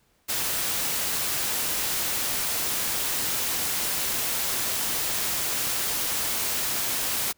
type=noise; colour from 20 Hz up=white; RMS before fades=-27 dBFS; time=0.28-7.33 s; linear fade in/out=20 ms; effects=pink hiss -66 dBFS RMS until 7.37 s